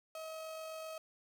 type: tone with amplitude modulation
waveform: 35% pulse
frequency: 637 Hz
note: D#5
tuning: 41 cents sharp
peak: -40 dBFS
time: 0.15-0.98 s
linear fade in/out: 2 ms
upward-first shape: sine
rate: 47.8 Hz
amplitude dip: 25%
effects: none

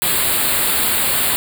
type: band-stop noise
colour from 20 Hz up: white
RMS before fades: -17 dBFS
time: 0.02-1.36 s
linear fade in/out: 0 ms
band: 4600 to 7500 Hz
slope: 96 dB/octave
effects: none

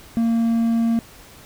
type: tone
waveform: triangle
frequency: 229.8 Hz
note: A#3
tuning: 25 cents flat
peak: -14 dBFS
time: 0.17-0.99 s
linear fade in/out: 0 ms
effects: pink hiss -45 dBFS RMS until 1.45 s

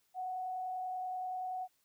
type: tone with frequency modulation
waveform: sine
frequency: 740 Hz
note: F#5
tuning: in tune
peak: -36 dBFS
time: 0.14-1.68 s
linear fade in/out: 50 ms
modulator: 30.4 Hz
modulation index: 0.36
effects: white hiss -75 dBFS RMS until 1.84 s

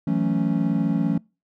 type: chord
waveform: triangle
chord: F# minor seventh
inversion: third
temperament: equal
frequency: 164.81 / 185 / 220 / 277.2 Hz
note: E3 / F#3 / A3 / C#4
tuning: 0 / 0 / 0 / 0 cents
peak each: -23 dBFS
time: 0.07-1.18 s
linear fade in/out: 5 ms
effects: noise-tail reverb RT60 0.3 s tail -26 dB re dry

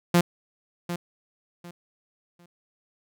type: tone with echo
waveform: sawtooth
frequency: 173.8 Hz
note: F3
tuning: 8 cents flat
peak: -12 dBFS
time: 0.14-0.21 s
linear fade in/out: 5 ms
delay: 750 ms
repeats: 3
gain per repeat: -12 dB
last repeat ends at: 2.46 s
effects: none

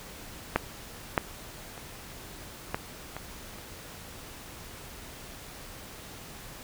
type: clicks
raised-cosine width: 0.5 ms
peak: -7 / -7 / -28 / -13 / -21 / -30 dBFS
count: 6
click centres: 0.56 / 1.178 / 1.778 / 2.745 / 3.166 / 3.585 s
effects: pink hiss -45 dBFS RMS until 6.63 s

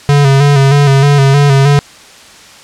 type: tone with vibrato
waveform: square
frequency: 140 Hz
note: C#3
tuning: 18 cents sharp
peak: -5 dBFS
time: 0.09-1.79 s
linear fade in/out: 0 ms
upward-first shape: square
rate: 3.2 Hz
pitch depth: 43 cents each way
effects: white hiss -36 dBFS RMS until 2.63 s + low-pass 7000 Hz 12 dB/octave

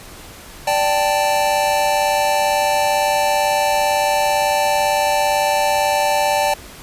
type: chord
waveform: square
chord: D suspended fourth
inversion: none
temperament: just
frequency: 587.3 / 783.1 / 881 Hz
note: D5 / G5 / A5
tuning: 0 / -2 / +2 cents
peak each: -20 dBFS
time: 0.67-6.54 s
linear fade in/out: 5 ms
effects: pink hiss -38 dBFS RMS until 6.82 s + resampled to 32000 Hz

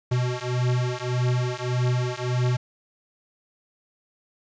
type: beating tone pair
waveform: square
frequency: 123.47 / 125.17 Hz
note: B2 / B2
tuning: 0 / +24 cents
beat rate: 1.7 Hz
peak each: -26 dBFS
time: 0.11-2.57 s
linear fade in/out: 10 ms
effects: resampled to 16000 Hz + 9-bit

